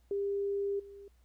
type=tone with level steps; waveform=sine; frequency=400 Hz; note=G4; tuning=35 cents sharp; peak=-30 / -47 dBFS; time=0.11-1.08 s; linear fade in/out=2 ms; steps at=0.79 s; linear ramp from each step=10 ms; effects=added 60 Hz sine -62 dBFS peak until 1.24 s + pink hiss -74 dBFS RMS until 1.24 s